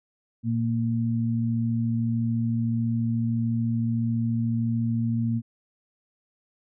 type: tone pair together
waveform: sine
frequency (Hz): 116.54 / 230.4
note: A#2 / A#3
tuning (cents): 0 / -20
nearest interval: octave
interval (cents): 1180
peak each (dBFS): -25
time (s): 0.43-5.42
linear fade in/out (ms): 50
effects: none